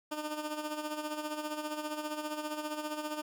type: tone with tremolo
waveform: 15% pulse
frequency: 303.1 Hz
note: D#4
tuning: 45 cents flat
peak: -27 dBFS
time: 0.11-3.22 s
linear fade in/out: 10 ms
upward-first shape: sine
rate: 15 Hz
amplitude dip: 60%
effects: none